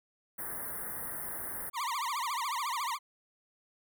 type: band-stop noise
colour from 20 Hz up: white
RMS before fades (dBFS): -39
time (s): 0.38-1.7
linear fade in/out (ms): 10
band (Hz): 2000 to 9200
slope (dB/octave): 96
type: tone with vibrato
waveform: 40% pulse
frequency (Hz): 1046.5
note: C6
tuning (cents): 0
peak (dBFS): -31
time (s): 1.73-2.99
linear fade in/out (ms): 50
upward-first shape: triangle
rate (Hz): 14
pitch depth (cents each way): 270
effects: none